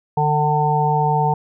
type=harmonic tone with a mistuned harmonic; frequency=149.6 Hz; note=D3; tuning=32 cents sharp; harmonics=1 / 3 / 5 / 6; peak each=-19 / -24 / -20 / -19 dBFS; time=0.17-1.34 s; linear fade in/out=5 ms; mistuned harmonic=5; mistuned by=+17 cents; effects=none